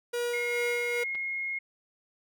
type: tone with tremolo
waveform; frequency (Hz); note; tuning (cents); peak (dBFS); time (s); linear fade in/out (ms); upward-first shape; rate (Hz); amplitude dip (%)
45% pulse; 480; B4; -49; -28; 0.13-1.04; 10; sine; 2.4; 35
type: tone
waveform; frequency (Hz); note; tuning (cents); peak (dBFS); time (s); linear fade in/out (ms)
sine; 2153; C7; +49; -30; 0.33-1.59; 10
type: clicks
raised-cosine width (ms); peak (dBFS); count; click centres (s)
0.3; -31; 2; 1.148 / 1.154
effects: none